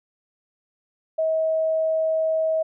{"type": "tone", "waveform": "sine", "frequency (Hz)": 639, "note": "D#5", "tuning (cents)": 46, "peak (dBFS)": -19, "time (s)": [1.18, 2.63], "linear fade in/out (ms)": 10, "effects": []}